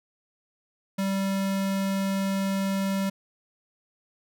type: tone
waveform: square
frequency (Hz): 194.6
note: G3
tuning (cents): -12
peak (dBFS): -25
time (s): 0.98-3.1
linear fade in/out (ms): 10
effects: none